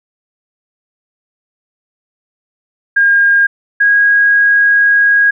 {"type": "tone pair in turn", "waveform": "sine", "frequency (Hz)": [1617, 1643.4], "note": ["G#6", "G#6"], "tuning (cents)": [-47, -19], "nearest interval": "unison", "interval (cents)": 28, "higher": "second", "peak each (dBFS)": -6, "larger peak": "neither", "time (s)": [[2.96, 3.47], [3.8, 5.31]], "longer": "second", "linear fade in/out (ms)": 10, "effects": []}